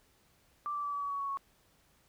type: tone with pitch steps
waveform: sine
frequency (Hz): 1174.7 / 1164.6 / 1154.5 / 1144.6 / 1134.7 / 1124.9 / 1115.2 / 1105.6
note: D6 / D6 / D6 / D6 / C#6 / C#6 / C#6 / C#6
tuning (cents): 0 / -15 / -30 / -45 / +40 / +25 / +10 / -5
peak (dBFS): -33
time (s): 0.66-1.372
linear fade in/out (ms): 0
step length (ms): 89
effects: pink hiss -68 dBFS RMS until 2.08 s

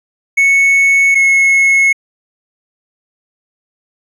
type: tone pair in turn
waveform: triangle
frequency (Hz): 2209 / 2181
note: C#7 / C#7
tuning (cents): -7 / -29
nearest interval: unison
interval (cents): 22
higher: first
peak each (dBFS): -5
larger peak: neither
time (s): 0.37-1.15 / 1.15-1.93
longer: neither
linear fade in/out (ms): 10
effects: resampled to 32000 Hz

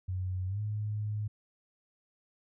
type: tone with pitch glide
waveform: sine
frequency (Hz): 92.5 to 105.64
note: F#2 to G#2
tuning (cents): 0 to +30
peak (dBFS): -31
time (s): 0.08-1.28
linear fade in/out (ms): 10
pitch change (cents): +230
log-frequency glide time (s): 0.47-0.6
effects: none

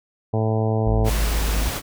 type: harmonic tone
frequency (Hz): 110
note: A2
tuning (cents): 0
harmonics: 1 / 2 / 3 / 4 / 5 / 6 / 7 / 8 / 9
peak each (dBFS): -20 / -27 / -31 / -26 / -31 / -30 / -31 / -37 / -40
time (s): 0.33-1.1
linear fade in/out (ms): 10
type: tone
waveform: triangle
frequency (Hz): 52.7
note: G#1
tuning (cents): +26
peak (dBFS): -17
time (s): 0.86-1.69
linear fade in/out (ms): 10
type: noise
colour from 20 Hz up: pink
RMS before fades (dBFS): -27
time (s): 1.04-1.82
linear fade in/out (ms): 50
effects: none

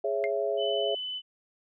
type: chord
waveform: sine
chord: C# minor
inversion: second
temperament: just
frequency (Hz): 415.8 / 554.4 / 665.2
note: G#4 / C#5 / E5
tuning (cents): +2 / 0 / +16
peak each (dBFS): -30 / -31 / -30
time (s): 0.04-0.95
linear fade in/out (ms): 5
type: tone with exponential decay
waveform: sine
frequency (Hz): 2106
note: C7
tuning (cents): +11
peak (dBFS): -27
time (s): 0.24-0.31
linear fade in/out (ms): 0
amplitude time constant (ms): 15
type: tone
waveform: sine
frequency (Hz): 3009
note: F#7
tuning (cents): +28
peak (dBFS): -32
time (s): 0.57-1.22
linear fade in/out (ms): 50
effects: none

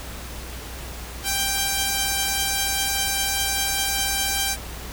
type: tone pair together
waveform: 5% pulse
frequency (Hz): 787 / 3153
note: G5 / G7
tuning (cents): +7 / +9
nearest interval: 2 octaves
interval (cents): 2402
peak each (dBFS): -11 / -19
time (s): 1.23-4.57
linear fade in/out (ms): 50
effects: added 60 Hz sine -36 dBFS peak until 4.92 s + pink hiss -37 dBFS RMS until 4.92 s

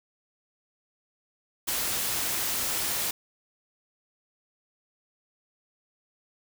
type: noise with ADSR envelope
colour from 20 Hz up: white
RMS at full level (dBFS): -26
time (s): 1.67-3.11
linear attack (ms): 17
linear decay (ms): 13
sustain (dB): -3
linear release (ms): 4
effects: none

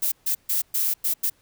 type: noise bursts at uneven times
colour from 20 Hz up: violet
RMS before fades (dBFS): -23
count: 6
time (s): 0.02-0.12 / 0.26-0.35 / 0.49-0.62 / 0.74-0.94 / 1.04-1.14 / 1.23-1.3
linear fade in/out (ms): 10
effects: pink hiss -62 dBFS RMS until 1.41 s

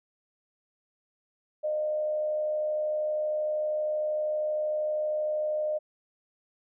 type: tone with frequency modulation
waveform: sine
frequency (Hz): 610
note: D#5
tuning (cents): -34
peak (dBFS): -26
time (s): 1.63-5.79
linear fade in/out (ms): 20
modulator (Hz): 72.8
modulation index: 0.23
effects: none

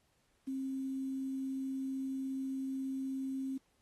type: tone with quantisation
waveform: sine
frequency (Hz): 266.6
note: C4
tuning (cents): +33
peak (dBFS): -35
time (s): 0.47-3.58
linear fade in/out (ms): 10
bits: 10
effects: pink hiss -75 dBFS RMS until 3.81 s + AAC 32 kbps

